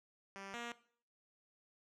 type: tone pair in turn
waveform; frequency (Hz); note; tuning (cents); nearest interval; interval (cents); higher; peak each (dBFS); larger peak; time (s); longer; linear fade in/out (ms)
5% pulse; 196 / 236.9; G3 / A#3; 0 / +28; minor third; 328; second; -36 / -31; second; 0.36-0.54 / 0.54-0.72; neither; 0
effects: noise-tail reverb RT60 0.5 s tail -17 dB re dry + low-pass 6000 Hz 12 dB/octave